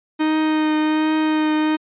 45% pulse tone with vibrato, 310 Hz, D#4, 6 cents flat, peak -16 dBFS, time 0.19-1.77 s, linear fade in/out 20 ms, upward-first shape triangle, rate 1.3 Hz, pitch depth 15 cents each way, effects resampled to 8000 Hz

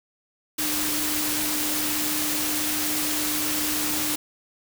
sine tone in noise, 302.4 Hz, D#4, 49 cents flat, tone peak -31 dBFS, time 0.58-4.16 s, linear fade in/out 10 ms, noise white, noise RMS -26 dBFS, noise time 0.58-4.16 s, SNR -8 dB, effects none

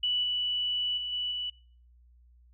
sine tone with level steps, 2960 Hz, F#7, in tune, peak -25 / -27 / -32 / -29 / -31 dBFS, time 0.03-1.5 s, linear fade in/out 5 ms, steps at 0.23 / 0.97 / 1.12 / 1.31 s, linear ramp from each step 10 ms, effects noise-tail reverb RT60 0.5 s tail -24 dB re dry + added 60 Hz sine -56 dBFS peak until 2.53 s

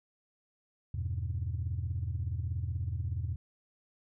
sine chord, E minor, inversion none, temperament just, 82.41 / 98.89 / 123.61 Hz, E2 / G2 / B2, 0 / +16 / +2 cents, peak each -34 / -35 / -37 dBFS, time 0.94-3.36 s, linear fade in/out 5 ms, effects tanh soft clip ceiling -25 dBFS

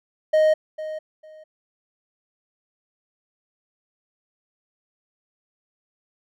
triangle tone with echo, 622.3 Hz, D#5, in tune, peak -12 dBFS, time 0.33-0.54 s, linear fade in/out 10 ms, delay 450 ms, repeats 2, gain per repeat -14 dB, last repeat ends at 1.44 s, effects none

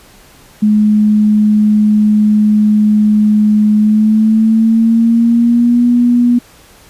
sine tone with pitch glide, 211.6 to 241.7 Hz, G#3 to B3, +33 to -37 cents, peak -6 dBFS, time 0.62-6.39 s, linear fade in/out 10 ms, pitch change +230 cents, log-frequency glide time 3.76-5.85 s, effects pink hiss -42 dBFS RMS until 6.89 s + resampled to 32000 Hz

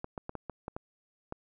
clicks, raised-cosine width 1 ms, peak -23 dBFS, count 8, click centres 0.044 / 0.178 / 0.294 / 0.353 / 0.497 / 0.681 / 0.765 / 1.324 s, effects none

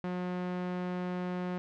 sawtooth tone with low-pass filter, 180 Hz, F#3, 47 cents flat, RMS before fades -35 dBFS, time 0.04-1.58 s, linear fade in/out 0 ms, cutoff 2300 Hz, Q 0.61, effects none

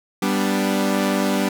sawtooth chord, G major, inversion none, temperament equal, 196 / 246.9 / 293.7 Hz, G3 / B3 / D4, 0 / 0 / 0 cents, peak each -17 / -20 / -20 dBFS, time 0.22-1.49 s, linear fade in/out 5 ms, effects none

